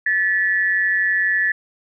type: tone pair together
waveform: sine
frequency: 1742 / 1930 Hz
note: A6 / B6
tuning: -18 / -40 cents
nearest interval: major second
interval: 178 cents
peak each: -17 / -21 dBFS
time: 0.06-1.52 s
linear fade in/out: 5 ms
effects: none